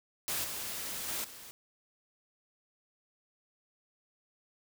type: noise with level steps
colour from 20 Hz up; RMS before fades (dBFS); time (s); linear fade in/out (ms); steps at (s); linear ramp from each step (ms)
white; -34 / -39 / -36 / -49; 0.28-1.51; 0; 0.44 / 1.08 / 1.24; 5
effects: none